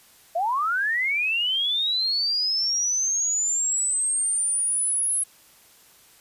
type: linear sweep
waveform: sine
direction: up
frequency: 642 to 10820 Hz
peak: -21 dBFS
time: 0.35-5.24 s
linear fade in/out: 10 ms
effects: white hiss -54 dBFS RMS until 6.2 s + resampled to 32000 Hz